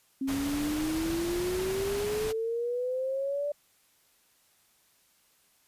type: exponential sweep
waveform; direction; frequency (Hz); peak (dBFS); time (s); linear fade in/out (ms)
sine; up; 266.4 to 587.3; -28; 0.21-3.52; 5
type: noise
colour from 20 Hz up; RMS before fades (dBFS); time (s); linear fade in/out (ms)
pink; -37; 0.27-2.33; 20
effects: white hiss -66 dBFS RMS until 5.67 s + resampled to 32000 Hz